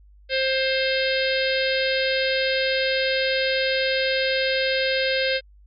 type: harmonic tone with a mistuned harmonic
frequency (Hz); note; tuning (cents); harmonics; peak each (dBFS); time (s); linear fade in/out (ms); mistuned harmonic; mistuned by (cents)
528; C5; +16; 1 / 3 / 4 / 5 / 6 / 7 / 8 / 9; -23 / -28 / -29 / -30 / -31 / -31 / -32 / -33; 0.29-5.41; 50; 9; +49
effects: added 50 Hz sine -48 dBFS peak until 5.66 s + AAC 64 kbps